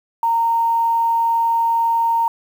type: tone with quantisation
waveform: sine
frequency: 922 Hz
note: A#5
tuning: 19 cents flat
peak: -14 dBFS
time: 0.23-2.28 s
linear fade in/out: 2 ms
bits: 7
effects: none